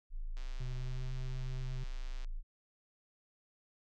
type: tone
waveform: sine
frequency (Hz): 27.24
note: A0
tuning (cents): -16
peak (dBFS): -36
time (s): 0.1-2.43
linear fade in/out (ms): 50
type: click train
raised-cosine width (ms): 0.2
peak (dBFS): -38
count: 243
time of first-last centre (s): 0.37-2.246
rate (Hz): 129
type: tone with pitch glide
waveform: triangle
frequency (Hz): 124.9 to 127.82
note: B2 to C3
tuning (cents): +20 to -40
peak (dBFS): -38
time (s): 0.6-1.84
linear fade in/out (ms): 5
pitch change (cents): +40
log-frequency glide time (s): 0.79-1.06
effects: none